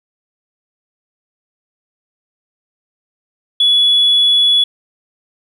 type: tone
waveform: sine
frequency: 3400 Hz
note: G#7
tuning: 40 cents sharp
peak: -7 dBFS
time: 3.6-4.64 s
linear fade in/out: 5 ms
effects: tanh soft clip ceiling -4 dBFS + 8-bit